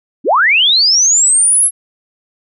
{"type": "linear sweep", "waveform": "sine", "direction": "up", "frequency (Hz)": [196, 11175], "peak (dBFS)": -7, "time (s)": [0.24, 1.71], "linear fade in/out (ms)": 50, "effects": []}